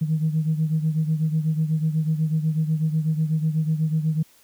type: beating tone pair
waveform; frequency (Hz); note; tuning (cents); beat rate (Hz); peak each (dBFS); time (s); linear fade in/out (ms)
sine; 155.56 / 163.66; D#3 / E3; 0 / -12; 8.1; -20 / -25; 0.01-4.23; 10
effects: tanh soft clip ceiling -13 dBFS + white hiss -56 dBFS RMS until 4.43 s